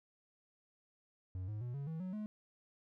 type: tone with pitch steps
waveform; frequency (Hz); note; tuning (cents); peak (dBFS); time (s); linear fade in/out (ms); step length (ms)
triangle; 92.5 / 106.25 / 122.05 / 140.2 / 161.05 / 185 / 212.5; F#2 / G#2 / B2 / C#3 / E3 / F#3 / G#3; 0 / +40 / -20 / +20 / -40 / 0 / +40; -37; 1.35-2.26; 0; 130
effects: none